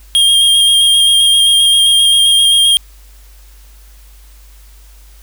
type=tone with vibrato; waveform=square; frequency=3227 Hz; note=G7; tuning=50 cents sharp; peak=-7 dBFS; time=0.15-2.77 s; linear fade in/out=0 ms; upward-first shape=square; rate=7.6 Hz; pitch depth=14 cents each way; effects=added 50 Hz sine -37 dBFS peak until 5.22 s + white hiss -47 dBFS RMS until 5.22 s